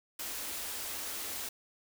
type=band-stop noise; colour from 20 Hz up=white; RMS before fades=-39 dBFS; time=0.19-1.49 s; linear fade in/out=5 ms; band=110 to 210 Hz; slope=96 dB/octave; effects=none